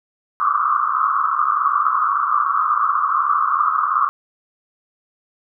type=band-pass noise; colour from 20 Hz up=white; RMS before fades=-18 dBFS; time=0.4-4.09 s; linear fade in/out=0 ms; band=1100 to 1300 Hz; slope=96 dB/octave; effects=none